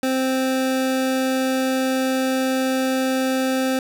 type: tone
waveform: 25% pulse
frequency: 261.6 Hz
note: C4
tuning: in tune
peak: -15 dBFS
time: 0.03-3.79 s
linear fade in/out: 2 ms
effects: none